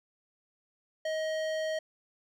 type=tone with hard clipping; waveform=sine; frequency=630 Hz; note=D#5; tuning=21 cents sharp; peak=-32 dBFS; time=1.05-1.79 s; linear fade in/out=5 ms; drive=15 dB; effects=none